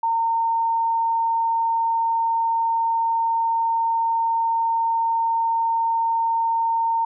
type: tone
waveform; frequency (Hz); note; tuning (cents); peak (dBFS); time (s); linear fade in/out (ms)
sine; 914; A#5; -34; -18; 0.03-7.05; 5
effects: none